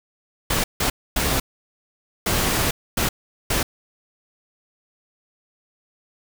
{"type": "noise bursts at uneven times", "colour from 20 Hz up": "pink", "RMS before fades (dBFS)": -21, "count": 6, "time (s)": [[0.5, 0.64], [0.8, 0.9], [1.16, 1.4], [2.26, 2.71], [2.97, 3.09], [3.5, 3.63]], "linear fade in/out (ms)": 5, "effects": []}